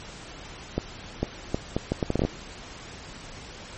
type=accelerating click train; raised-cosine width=2 ms; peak=-10 dBFS; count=12; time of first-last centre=0.78-2.25 s; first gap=450 ms; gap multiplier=0.7; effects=pink hiss -42 dBFS RMS until 3.77 s + MP3 32 kbps